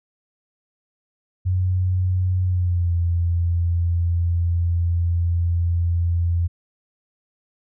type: tone with pitch glide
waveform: sine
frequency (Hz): 91.8 to 85.65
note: F#2 to F2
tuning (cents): -13 to -33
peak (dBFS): -17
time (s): 1.45-6.48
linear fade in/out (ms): 20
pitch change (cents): -120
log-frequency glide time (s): 2.44-2.94
effects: none